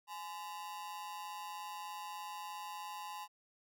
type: ring-modulated tone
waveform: 45% pulse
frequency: 932 Hz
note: A#5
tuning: 1 cent flat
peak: -40 dBFS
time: 0.07-3.28 s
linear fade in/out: 50 ms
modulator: 91.6 Hz
effects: none